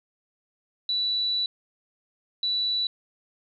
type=tone bursts at uneven times; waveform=sine; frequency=3951 Hz; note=B7; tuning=in tune; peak=-23 dBFS; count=2; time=0.89-1.46 / 2.43-2.87 s; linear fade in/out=2 ms; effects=none